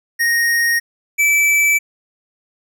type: tone pair in turn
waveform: square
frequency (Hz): 1864.7 / 2313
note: A#6 / D7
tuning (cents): 0 / -27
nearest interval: major third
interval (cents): 373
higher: second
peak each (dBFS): -14 / -12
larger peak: second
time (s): 0.19-0.8 / 1.18-1.79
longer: neither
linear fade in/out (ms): 20
effects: none